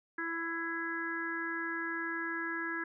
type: harmonic tone with a mistuned harmonic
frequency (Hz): 332.3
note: E4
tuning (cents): +14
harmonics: 1 / 3 / 4 / 5 / 6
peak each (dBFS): -40 / -45 / -43 / -36 / -46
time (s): 0.18-2.84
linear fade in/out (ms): 5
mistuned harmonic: 6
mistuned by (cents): +22
effects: none